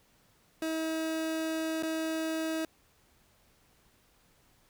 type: tone with dropouts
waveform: 30% pulse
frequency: 320.2 Hz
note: D#4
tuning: 50 cents sharp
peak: -28 dBFS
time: 0.62-2.65 s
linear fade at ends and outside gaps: 2 ms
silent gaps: 1.826-1.832 s
effects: pink hiss -66 dBFS RMS until 4.69 s